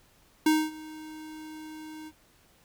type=tone with ADSR envelope; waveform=square; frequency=311.1 Hz; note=D#4; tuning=in tune; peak=-19 dBFS; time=0.46-2.12 s; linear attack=5 ms; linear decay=240 ms; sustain=-22 dB; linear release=48 ms; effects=pink hiss -62 dBFS RMS until 2.64 s